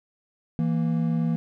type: tone pair together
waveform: triangle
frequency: 164.81 / 233.1 Hz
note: E3 / A#3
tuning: 0 / 0 cents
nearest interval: tritone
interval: 600 cents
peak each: -21 / -24 dBFS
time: 0.59-1.36 s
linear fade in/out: 0 ms
effects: none